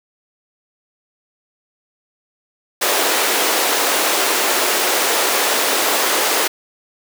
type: high-pass noise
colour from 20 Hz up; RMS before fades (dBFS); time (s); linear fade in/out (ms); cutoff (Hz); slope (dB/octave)
pink; -17; 2.81-6.48; 10; 360; 24
effects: none